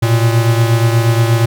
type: beating tone pair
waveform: square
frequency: 114.2 / 122.6 Hz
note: A#2 / B2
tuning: -35 / -12 cents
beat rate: 8.4 Hz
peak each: -11 / -17 dBFS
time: 0.02-1.46 s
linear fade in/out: 10 ms
effects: none